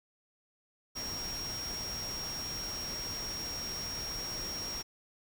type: tone in noise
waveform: sine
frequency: 5588 Hz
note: F8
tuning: in tune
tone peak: -37 dBFS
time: 0.95-4.83 s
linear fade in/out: 20 ms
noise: pink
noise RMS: -43 dBFS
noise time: 0.95-4.83 s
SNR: +3 dB
effects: none